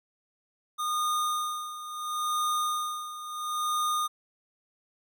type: tone with tremolo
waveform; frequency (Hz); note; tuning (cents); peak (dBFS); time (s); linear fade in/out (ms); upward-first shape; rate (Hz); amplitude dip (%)
square; 1224; D#6; -29; -26; 0.78-4.08; 20; sine; 0.73; 75
effects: none